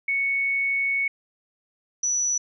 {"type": "tone pair in turn", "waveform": "sine", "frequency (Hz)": [2217, 5919], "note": ["C#7", "F#8"], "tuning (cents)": [0, 0], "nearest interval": "octave + perfect fourth", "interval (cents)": 1700, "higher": "second", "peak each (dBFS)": -21, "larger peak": "neither", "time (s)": [[0.08, 1.08], [2.03, 2.38]], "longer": "first", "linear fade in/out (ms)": 5, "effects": []}